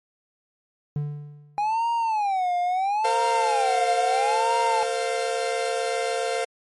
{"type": "tone with exponential decay", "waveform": "triangle", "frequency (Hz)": 146.83, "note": "D3", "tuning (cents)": 0, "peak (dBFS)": -20, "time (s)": [0.96, 1.75], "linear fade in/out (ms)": 2, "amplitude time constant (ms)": 170}
{"type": "tone with vibrato", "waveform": "triangle", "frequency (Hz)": 813, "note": "G#5", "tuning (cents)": -37, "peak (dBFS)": -19, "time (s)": [1.58, 4.83], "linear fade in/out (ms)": 0, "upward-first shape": "sine", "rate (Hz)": 0.75, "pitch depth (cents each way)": 240}
{"type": "chord", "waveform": "45% pulse", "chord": "Bb suspended second", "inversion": "none", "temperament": "equal with one note detuned", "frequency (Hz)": [456, 523.3, 698.5], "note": ["Bb4", "C5", "F5"], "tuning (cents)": [-38, 0, 0], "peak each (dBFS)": -28, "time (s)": [3.04, 6.45], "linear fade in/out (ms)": 10}
{"effects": ["MP3 48 kbps"]}